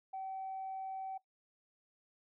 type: tone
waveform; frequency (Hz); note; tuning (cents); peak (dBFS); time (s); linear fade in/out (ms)
sine; 766; G5; -40; -38; 0.13-1.18; 10
effects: noise-tail reverb RT60 0.1 s tail -18 dB re dry + tanh soft clip ceiling -35 dBFS